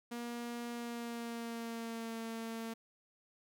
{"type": "tone with pitch glide", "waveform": "sawtooth", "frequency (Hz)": [237.8, 226.9], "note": ["A#3", "A#3"], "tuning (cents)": [35, -47], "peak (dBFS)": -36, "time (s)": [0.11, 2.74], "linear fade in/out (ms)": 10, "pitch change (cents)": -82, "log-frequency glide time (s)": [0.71, 2.18], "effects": []}